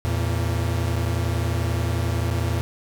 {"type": "tone pair together", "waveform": "45% pulse", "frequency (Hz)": [83.5, 114.76], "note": ["E2", "A#2"], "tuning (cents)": [23, -27], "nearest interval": "tritone", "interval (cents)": 550, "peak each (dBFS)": -24, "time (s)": [0.05, 2.61], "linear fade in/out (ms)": 0, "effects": []}